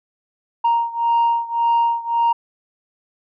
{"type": "beating tone pair", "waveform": "sine", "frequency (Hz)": [932.3, 934.1], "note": ["A#5", "A#5"], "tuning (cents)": [0, 3], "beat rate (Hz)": 1.8, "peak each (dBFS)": [-16, -18], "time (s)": [0.64, 2.33], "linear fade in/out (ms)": 10, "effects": ["tanh soft clip ceiling -11 dBFS"]}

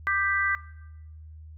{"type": "chord", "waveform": "sine", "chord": "G major", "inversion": "second", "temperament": "equal with one note detuned", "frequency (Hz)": [1189.7, 1568, 1975.5], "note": ["D6", "G6", "B6"], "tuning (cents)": [22, 0, 0], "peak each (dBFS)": [-27, -26, -27], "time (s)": [0.07, 0.55], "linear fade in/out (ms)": 0, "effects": ["noise-tail reverb RT60 1.0 s tail -21 dB re dry", "added 78 Hz sine -42 dBFS peak until 1.57 s"]}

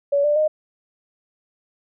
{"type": "tone with pitch steps", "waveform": "sine", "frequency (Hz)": [567, 590.7, 615.5], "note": ["C#5", "D5", "D#5"], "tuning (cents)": [39, 10, -19], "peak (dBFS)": -15, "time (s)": [0.12, 0.48], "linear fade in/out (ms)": 10, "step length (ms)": 120, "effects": []}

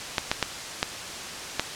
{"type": "clicks", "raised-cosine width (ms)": 0.2, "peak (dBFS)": -4, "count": 5, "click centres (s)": [0.182, 0.315, 0.427, 0.829, 1.596], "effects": ["white hiss -35 dBFS RMS until 1.75 s", "low-pass 7000 Hz 12 dB/octave"]}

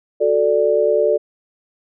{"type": "chord", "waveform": "sine", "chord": "D major", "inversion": "first", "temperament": "equal", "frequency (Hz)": [370, 440, 587.3], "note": ["F#4", "A4", "D5"], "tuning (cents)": [0, 0, 0], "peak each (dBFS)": [-21, -16, -16], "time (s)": [0.2, 1.18], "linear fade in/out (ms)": 20, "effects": []}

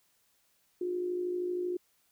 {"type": "tone with amplitude modulation", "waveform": "sine", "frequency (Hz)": 358.1, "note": "F4", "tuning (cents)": 43, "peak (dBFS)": -28, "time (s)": [0.81, 1.77], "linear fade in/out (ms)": 5, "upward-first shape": "sine", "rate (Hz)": 52.8, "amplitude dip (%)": 50, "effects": ["white hiss -71 dBFS RMS until 2.11 s"]}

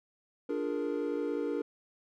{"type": "chord", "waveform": "triangle", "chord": "Bb dominant seventh", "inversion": "first", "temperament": "equal", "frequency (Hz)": [293.7, 349.2, 415.3, 466.2], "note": ["D4", "F4", "Ab4", "Bb4"], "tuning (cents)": [0, 0, 0, 0], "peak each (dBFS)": [-33, -37, -35, -33], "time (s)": [0.49, 1.62], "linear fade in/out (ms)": 5, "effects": []}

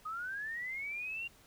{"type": "linear sweep", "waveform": "sine", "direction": "up", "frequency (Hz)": [1228, 2794], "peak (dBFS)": -37, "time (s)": [0.05, 1.28], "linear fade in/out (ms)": 10, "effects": ["pink hiss -62 dBFS RMS until 1.46 s"]}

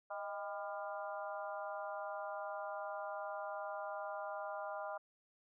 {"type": "harmonic tone with a mistuned harmonic", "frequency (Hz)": 200, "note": "G3", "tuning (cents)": 35, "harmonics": [3, 4, 5, 6, 7], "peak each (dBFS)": [-44, -46, -49, -49, -50], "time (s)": [0.1, 4.98], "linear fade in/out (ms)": 10, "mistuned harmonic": 3, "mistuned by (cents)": 64, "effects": []}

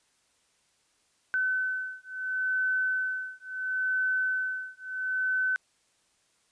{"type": "beating tone pair", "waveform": "sine", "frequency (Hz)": [1517, 1517.73], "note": ["F#6", "F#6"], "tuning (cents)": [43, 44], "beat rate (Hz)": 0.73, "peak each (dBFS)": -30, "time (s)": [1.34, 5.56], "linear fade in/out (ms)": 0, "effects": ["white hiss -69 dBFS RMS until 6.51 s", "resampled to 22050 Hz"]}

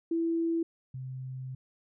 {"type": "tone pair in turn", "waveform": "sine", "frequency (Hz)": [331.8, 130.01], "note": ["E4", "C3"], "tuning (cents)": [11, -11], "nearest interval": "octave + major third", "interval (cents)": 1622, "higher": "first", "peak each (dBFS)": [-26, -36], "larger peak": "first", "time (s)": [[0.11, 0.63], [0.94, 1.55]], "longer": "second", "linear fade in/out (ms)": 5, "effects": []}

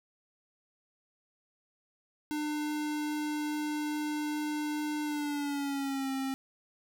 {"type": "tone with pitch glide", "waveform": "square", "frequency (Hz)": [300.4, 267.6], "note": ["D4", "C4"], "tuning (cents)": [39, 39], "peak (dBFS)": -32, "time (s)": [2.31, 6.34], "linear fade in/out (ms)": 0, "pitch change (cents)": -200, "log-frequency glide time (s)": [5.03, 6.11], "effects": []}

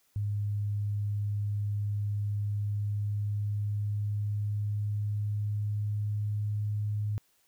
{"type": "tone with pitch glide", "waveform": "sine", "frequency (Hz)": [103, 104.74], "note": ["G#2", "G#2"], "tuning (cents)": [-14, 15], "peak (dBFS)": -28, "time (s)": [0.16, 7.18], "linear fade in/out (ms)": 0, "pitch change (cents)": 29, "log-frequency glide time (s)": [2.36, 6.72], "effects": ["white hiss -69 dBFS RMS until 7.47 s"]}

